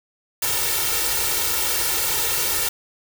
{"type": "noise with comb filter", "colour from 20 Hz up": "white", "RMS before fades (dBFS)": -22, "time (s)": [0.42, 2.69], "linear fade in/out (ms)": 5, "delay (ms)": 2.2, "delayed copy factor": 0.9, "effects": []}